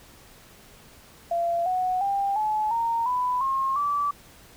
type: tone with pitch steps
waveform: sine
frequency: 684 / 737.3 / 794.8 / 856.8 / 923.6 / 995.7 / 1073.3 / 1157 Hz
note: F5 / F#5 / G5 / A5 / A#5 / B5 / C6 / D6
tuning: -36 / -6 / +24 / -46 / -16 / +14 / +44 / -26 cents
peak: -22 dBFS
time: 1.31-4.11 s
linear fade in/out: 5 ms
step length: 350 ms
effects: pink hiss -51 dBFS RMS until 4.56 s